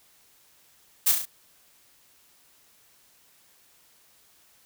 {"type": "noise with echo", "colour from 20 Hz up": "blue", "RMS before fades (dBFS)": -20, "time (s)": [1.06, 1.12], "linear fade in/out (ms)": 10, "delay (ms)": 34, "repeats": 4, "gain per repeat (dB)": -4, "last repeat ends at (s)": 1.256, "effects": ["white hiss -60 dBFS RMS until 4.65 s"]}